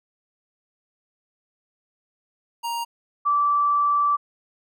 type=tone pair in turn; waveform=square / sine; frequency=936 / 1162.2 Hz; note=A#5 / D6; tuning=+7 / -18 cents; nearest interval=major third; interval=375 cents; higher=second; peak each=-26 / -17 dBFS; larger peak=second; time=2.63-2.85 / 3.25-4.17 s; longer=second; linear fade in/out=20 ms; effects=none